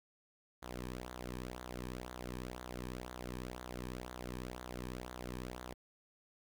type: tone with flanger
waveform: sawtooth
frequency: 62 Hz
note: B1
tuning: 7 cents sharp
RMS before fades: -45 dBFS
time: 0.62-5.74 s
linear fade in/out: 10 ms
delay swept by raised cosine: 0.37 to 1.47 ms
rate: 2 Hz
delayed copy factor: -0.8
effects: 11-bit